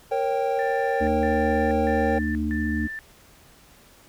triangle chord, G diminished, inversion first, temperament equal with one note detuned, 466.2 / 546.7 / 784 Hz, Bb4 / Db5 / G5, 0 / -24 / 0 cents, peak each -24 dBFS, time 0.11-2.19 s, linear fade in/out 10 ms
sine tone bursts, 1772 Hz, A6, 12 cents sharp, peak -31 dBFS, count 4, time 0.59-2.99 s, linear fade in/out 0 ms, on 480 ms, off 160 ms
harmonic tone, 75.5 Hz, D2, 48 cents sharp, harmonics 1 / 3 / 4, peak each -28 / -26 / -28 dBFS, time 1-2.88 s, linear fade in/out 20 ms
effects pink hiss -53 dBFS RMS until 4.08 s

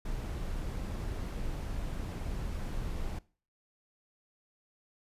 brown noise, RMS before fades -36 dBFS, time 0.05-3.19 s, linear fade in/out 5 ms, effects noise-tail reverb RT60 0.4 s tail -21 dB re dry + resampled to 32000 Hz

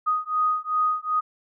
sine beating tone pair, 1244.5 / 1247.1 Hz, D#6 / D#6, 0 / +4 cents, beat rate 2.6 Hz, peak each -24 / -24 dBFS, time 0.06-1.21 s, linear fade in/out 20 ms, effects none

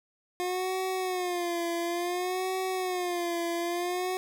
25% pulse tone with vibrato, 357.5 Hz, F4, 41 cents sharp, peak -25 dBFS, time 0.4-4.17 s, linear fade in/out 0 ms, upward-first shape sine, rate 0.57 Hz, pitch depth 87 cents each way, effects none

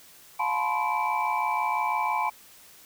sine tone cluster, 711 / 865 / 986 / 1052 / 2322 Hz, F5 / A5 / B5 / C6 / D7, +31 / -30 / -3 / +9 / -20 cents, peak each -34 / -27 / -29 / -30 / -33 dBFS, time 0.39-2.3 s, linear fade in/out 10 ms, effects tanh soft clip ceiling -14 dBFS + white hiss -52 dBFS RMS until 2.85 s

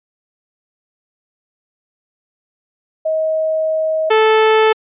sine / sawtooth tone pair in turn, 633 / 437.7 Hz, D#5 / A4, +30 / -9 cents, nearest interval tritone, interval 639 cents, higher first, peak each -14 / -5 dBFS, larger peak second, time 3.05-4.1 / 4.1-4.73 s, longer first, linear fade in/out 10 ms, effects resampled to 8000 Hz

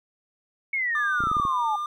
sine exponential sweep, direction down, 2223 to 830.6 Hz, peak -23 dBFS, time 0.73-1.76 s, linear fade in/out 5 ms
triangle tone, 1200 Hz, D6, 37 cents sharp, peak -25 dBFS, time 0.95-1.86 s, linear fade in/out 2 ms
clicks, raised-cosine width 3 ms, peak -21 dBFS, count 7, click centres 1.205 / 1.238 / 1.271 / 1.315 / 1.368 / 1.399 / 1.452 s
effects none

